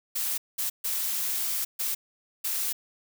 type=noise bursts at uneven times; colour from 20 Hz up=blue; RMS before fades=-29 dBFS; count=5; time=0.15-0.38 / 0.58-0.7 / 0.84-1.65 / 1.79-1.95 / 2.44-2.73 s; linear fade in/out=10 ms; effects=none